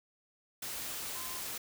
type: tone in noise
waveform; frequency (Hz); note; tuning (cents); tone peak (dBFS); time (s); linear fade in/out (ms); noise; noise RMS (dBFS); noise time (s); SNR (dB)
sine; 1033; C6; -22; -48; 1.15-1.39; 5; white; -40; 0.62-1.58; -11
effects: none

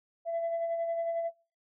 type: tone with tremolo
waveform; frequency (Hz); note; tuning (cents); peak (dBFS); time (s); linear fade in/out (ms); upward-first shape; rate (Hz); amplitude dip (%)
sine; 670; E5; +28; -26; 0.25-1.31; 50; sine; 11; 45
effects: noise-tail reverb RT60 0.3 s tail -20 dB re dry + tanh soft clip ceiling -26 dBFS

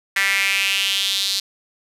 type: tone with high-pass filter sweep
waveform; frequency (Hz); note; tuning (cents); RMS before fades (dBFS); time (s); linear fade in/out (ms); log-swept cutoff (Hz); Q
sawtooth; 196; G3; 0; -20; 0.16-1.4; 5; 1900 to 4200; 4.2
effects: resampled to 32000 Hz

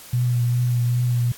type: tone with vibrato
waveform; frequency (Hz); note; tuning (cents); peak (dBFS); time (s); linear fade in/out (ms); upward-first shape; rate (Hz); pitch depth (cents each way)
sine; 122; B2; -21; -17; 0.13-1.32; 5; triangle; 2.5; 25
effects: white hiss -42 dBFS RMS until 1.37 s + AAC 64 kbps

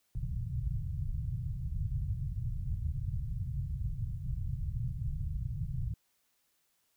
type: low-pass noise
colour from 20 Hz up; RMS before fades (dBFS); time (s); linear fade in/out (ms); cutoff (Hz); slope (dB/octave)
white; -35; 0.15-5.94; 2; 140; 48
effects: white hiss -75 dBFS RMS until 6.96 s

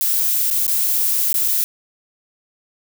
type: noise with dropouts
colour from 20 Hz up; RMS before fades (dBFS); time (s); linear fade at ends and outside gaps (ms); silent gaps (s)
violet; -18; 0.01-1.64; 0; 0.502-0.511 / 0.667-0.679 / 1.328-1.342 / 1.479-1.483
effects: none

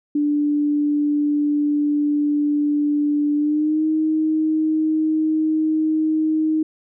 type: tone with pitch glide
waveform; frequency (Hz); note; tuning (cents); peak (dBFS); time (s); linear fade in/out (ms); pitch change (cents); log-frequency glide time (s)
sine; 293.7 to 313; D4 to D#4; 0 to +10; -16; 0.15-6.63; 5; +110; 3.35-3.85
effects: none

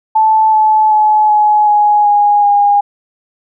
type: tone with pitch steps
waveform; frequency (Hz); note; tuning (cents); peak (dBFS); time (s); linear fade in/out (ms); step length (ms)
sine; 874 / 864 / 854 / 844.2 / 834.5 / 824.9 / 815.5; A5 / A5 / G#5 / G#5 / G#5 / G#5 / G#5; -12 / -32 / +48 / +28 / +8 / -12 / -32; -6; 0.15-2.81; 10; 380
effects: none

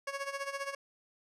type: tone with tremolo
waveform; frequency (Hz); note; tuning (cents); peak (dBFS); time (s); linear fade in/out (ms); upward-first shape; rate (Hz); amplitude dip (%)
15% pulse; 554.4; C#5; 0; -27; 0.07-0.75; 5; sine; 15; 75
effects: low-pass 9000 Hz 12 dB/octave

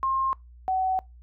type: tone pair in turn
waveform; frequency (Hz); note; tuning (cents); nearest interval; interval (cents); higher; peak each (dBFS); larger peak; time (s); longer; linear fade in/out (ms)
sine; 1065 / 753.1; C6 / F#5; +30 / +30; tritone; 600; first; -22; neither; 0.03-0.33 / 0.68-0.99; second; 0
effects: noise-tail reverb RT60 0.2 s tail -24 dB re dry + added 60 Hz sine -46 dBFS peak until 1.22 s

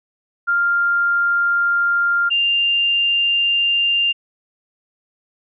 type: tone pair in turn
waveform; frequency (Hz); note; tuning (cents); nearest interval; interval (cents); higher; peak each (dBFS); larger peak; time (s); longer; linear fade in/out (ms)
sine; 1396.9 / 2794; F6 / F7; 0 / 0; octave; 1200; second; -14; neither; 0.47-2.3 / 2.3-4.13; neither; 20
effects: none

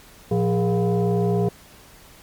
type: tone with frequency modulation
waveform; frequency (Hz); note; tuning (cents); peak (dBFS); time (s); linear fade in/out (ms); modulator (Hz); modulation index
sine; 116.54; A#2; 0; -17; 0.31-1.49; 5; 293; 1.5
effects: pink hiss -48 dBFS RMS until 2.22 s + MP3 96 kbps

